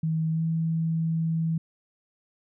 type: tone with pitch glide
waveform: sine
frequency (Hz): 160 to 162.8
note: D#3 to E3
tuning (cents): +49 to -21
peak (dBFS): -23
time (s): 0.03-1.58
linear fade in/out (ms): 5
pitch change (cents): +30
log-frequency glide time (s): 0.31-0.42
effects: none